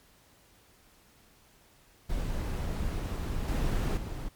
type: noise with level steps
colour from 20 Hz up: brown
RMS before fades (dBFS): -32 / -28 / -36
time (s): 2.09-4.29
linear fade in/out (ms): 10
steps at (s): 3.48 / 3.97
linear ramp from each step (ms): 2
effects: pink hiss -61 dBFS RMS until 4.35 s + MP3 96 kbps